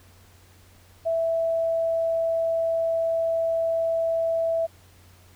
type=tone; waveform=sine; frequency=659.3 Hz; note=E5; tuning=in tune; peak=-21 dBFS; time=1.05-4.67 s; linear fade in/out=20 ms; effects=added 90 Hz sine -53 dBFS peak until 5.35 s + pink hiss -56 dBFS RMS until 5.35 s